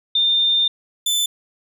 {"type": "tone pair in turn", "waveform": ["sine", "sawtooth"], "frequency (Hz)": [3610, 3523], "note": ["A7", "A7"], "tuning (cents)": [44, 1], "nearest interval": "unison", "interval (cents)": 43, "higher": "first", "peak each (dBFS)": -14, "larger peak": "neither", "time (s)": [[0.15, 0.68], [1.06, 1.26]], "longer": "first", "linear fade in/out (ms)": 5, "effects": []}